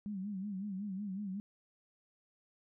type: tone with vibrato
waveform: sine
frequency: 197.7 Hz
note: G3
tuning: 15 cents sharp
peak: -37 dBFS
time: 0.06-1.4 s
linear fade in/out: 0 ms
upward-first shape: sine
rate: 5.4 Hz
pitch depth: 110 cents each way
effects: none